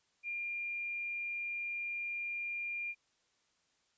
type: tone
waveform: sine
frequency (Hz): 2400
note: D7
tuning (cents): +37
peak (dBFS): -36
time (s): 0.23-2.95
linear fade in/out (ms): 50
effects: white hiss -75 dBFS RMS until 3.97 s + resampled to 16000 Hz